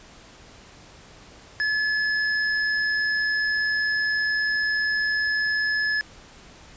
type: tone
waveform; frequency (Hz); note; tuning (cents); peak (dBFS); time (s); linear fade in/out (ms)
square; 1715; A6; -45; -22; 1.6-6.01; 0
effects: pink hiss -48 dBFS RMS until 6.76 s + resampled to 16000 Hz

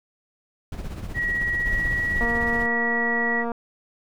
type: noise with tremolo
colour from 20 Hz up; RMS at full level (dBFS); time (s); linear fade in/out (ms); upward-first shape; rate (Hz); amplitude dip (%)
brown; -29; 0.72-2.66; 2; sine; 16; 55
type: tone with pitch glide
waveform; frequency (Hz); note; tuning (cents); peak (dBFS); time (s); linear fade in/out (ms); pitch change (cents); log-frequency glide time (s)
sine; 1913 to 1930.8; A#6 to B6; +44 to -40; -22; 1.14-3.45; 50; +16; 1.47-2.67
type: noise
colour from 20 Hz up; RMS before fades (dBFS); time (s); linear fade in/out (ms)
brown; -33; 1.65-2.24; 10
type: click train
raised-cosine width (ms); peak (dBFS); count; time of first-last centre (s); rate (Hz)
1; -16; 307; 2.21-3.518; 234
effects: none

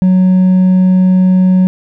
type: tone with hard clipping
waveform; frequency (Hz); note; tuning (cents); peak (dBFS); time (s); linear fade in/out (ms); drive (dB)
sine; 185; F#3; 0; -6; 0.02-1.67; 0; 2
effects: none

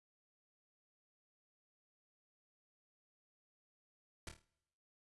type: noise with echo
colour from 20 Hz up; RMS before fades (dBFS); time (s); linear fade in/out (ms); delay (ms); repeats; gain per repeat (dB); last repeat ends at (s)
pink; -45; 4.27-4.29; 2; 26; 6; -6; 4.446
effects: noise-tail reverb RT60 1.0 s tail -24 dB re dry + resampled to 24000 Hz

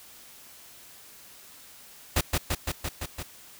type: noise with echo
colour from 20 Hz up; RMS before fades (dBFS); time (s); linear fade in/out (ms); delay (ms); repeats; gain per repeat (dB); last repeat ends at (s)
pink; -23; 2.16-2.21; 5; 170; 6; -2; 3.23
effects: white hiss -50 dBFS RMS until 3.59 s

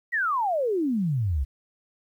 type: exponential sweep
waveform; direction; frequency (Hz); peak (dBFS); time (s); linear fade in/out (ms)
sine; down; 1975.5 to 61.7; -22; 0.12-1.45; 20
effects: 10-bit

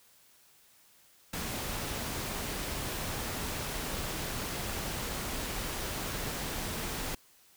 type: noise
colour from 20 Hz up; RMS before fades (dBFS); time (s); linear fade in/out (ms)
pink; -36; 1.33-7.15; 5
effects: white hiss -62 dBFS RMS until 7.56 s

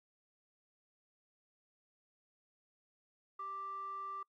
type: tone with band-pass filter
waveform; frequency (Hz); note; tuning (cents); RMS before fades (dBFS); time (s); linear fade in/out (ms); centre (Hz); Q
square; 392; G4; 0; -43; 3.39-4.23; 5; 1200; 10
effects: noise-tail reverb RT60 0.1 s tail -24 dB re dry + MP3 96 kbps

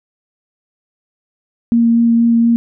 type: tone with vibrato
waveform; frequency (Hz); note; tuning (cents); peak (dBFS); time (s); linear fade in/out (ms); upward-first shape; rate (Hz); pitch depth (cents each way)
sine; 232.5; A#3; -4; -8; 1.72-2.56; 0; sine; 4.2; 9
effects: none

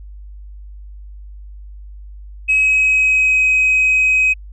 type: tone with pitch glide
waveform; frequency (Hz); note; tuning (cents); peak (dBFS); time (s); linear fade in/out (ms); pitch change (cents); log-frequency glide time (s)
sine; 2550 to 2529; D#7 to D#7; +42 to +28; -9; 2.48-4.34; 20; -14; 2.61-3.44
effects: tanh soft clip ceiling -8 dBFS + added 50 Hz sine -32 dBFS peak until 4.52 s

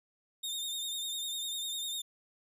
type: tone with vibrato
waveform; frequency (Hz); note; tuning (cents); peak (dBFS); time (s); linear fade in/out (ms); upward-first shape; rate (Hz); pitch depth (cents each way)
sawtooth; 3661; A#7; -32; -32; 0.43-2.02; 10; sine; 10; 47
effects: none

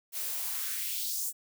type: noise with high-pass filter sweep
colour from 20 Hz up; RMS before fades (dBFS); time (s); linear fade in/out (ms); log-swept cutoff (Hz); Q
blue; -34; 0.12-1.33; 50; 310 to 8300; 2
effects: none

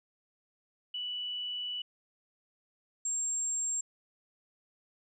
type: tone pair in turn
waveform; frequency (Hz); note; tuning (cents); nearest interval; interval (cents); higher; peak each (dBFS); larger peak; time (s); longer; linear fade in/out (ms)
sine; 2960 / 7459; F#7 / A#8; 0 / 0; octave + major third; 1600; second; -34 / -30; second; 0.94-1.82 / 3.05-3.81; first; 5
effects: none

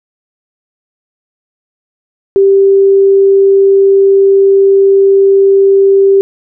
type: tone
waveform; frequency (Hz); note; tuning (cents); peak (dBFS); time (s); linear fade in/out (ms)
sine; 392; G4; 0; -3; 2.36-6.21; 0
effects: none

